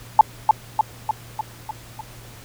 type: tone with echo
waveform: sine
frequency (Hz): 870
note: A5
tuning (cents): -20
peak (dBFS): -4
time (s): 0.19-0.21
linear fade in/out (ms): 2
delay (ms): 300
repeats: 6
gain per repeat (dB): -4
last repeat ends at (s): 2.01
effects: added 117 Hz sine -43 dBFS peak until 2.44 s + pink hiss -44 dBFS RMS until 2.44 s